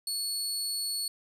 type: tone with amplitude modulation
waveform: 25% pulse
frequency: 4400 Hz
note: C#8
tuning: 14 cents flat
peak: -24 dBFS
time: 0.07-1.08 s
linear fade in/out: 2 ms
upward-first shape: sine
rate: 224 Hz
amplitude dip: 35%
effects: none